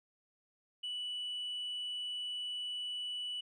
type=tone; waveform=sine; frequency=2960 Hz; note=F#7; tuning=in tune; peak=-35 dBFS; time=0.83-3.41 s; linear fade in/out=10 ms; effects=tanh soft clip ceiling -35 dBFS